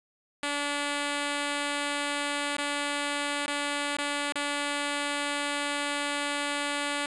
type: tone with dropouts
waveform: 5% pulse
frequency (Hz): 288.4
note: D4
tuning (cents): -31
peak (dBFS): -17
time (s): 0.43-7.06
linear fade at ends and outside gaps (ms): 1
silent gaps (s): 2.567-2.583 / 3.461-3.48 / 3.968-3.985 / 4.323-4.356
effects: resampled to 24000 Hz + 9-bit